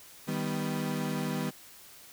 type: chord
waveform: 35% pulse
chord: Eb augmented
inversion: none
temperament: equal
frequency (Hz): 155.56 / 196 / 246.9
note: Eb3 / G3 / B3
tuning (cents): 0 / 0 / 0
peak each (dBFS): -33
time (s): 0.27-1.51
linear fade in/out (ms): 20
effects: white hiss -52 dBFS RMS until 2.12 s